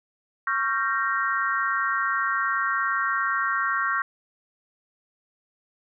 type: chord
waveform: sine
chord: G half-diminished seventh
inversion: second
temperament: equal with one note detuned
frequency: 1108.7 / 1371.3 / 1568 / 1864.7 Hz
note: Db6 / F6 / G6 / Bb6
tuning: 0 / -32 / 0 / 0 cents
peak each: -27 / -27 / -28 / -29 dBFS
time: 0.47-4.02 s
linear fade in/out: 2 ms
effects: none